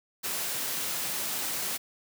white high-pass noise, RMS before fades -32 dBFS, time 0.23-1.78 s, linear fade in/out 20 ms, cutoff 110 Hz, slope 24 dB/octave, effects none

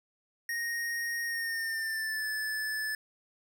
square tone with pitch glide, 1864.7 to 1739.8 Hz, A#6 to A6, 0 to -20 cents, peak -32 dBFS, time 0.49-2.95 s, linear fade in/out 2 ms, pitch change -120 cents, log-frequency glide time 1.25-2.28 s, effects none

